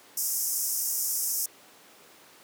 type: band-pass noise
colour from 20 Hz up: white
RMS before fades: -29 dBFS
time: 0.17-1.46 s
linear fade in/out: 5 ms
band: 5200 to 16000 Hz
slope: 96 dB/octave
effects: pink hiss -53 dBFS RMS until 2.43 s + high-pass 300 Hz 12 dB/octave